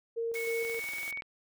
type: tone with tremolo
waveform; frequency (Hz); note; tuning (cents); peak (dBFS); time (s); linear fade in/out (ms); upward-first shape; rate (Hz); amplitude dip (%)
sine; 460.8; A#4; -20; -30; 0.16-0.8; 20; square; 3.2; 35
type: high-pass noise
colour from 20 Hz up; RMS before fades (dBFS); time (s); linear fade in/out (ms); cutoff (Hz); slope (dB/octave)
white; -45; 0.34-1.11; 0; 260; 96
type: tone with pitch glide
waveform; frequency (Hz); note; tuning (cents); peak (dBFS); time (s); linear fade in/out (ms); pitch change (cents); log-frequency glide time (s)
sine; 2205 to 2237; C#7 to C#7; -10 to +15; -35; 0.35-1.21; 5; +25; 0.47-0.95
type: click train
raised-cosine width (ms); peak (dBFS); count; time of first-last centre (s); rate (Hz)
0.3; -29; 13; 0.65-1.221; 21
effects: none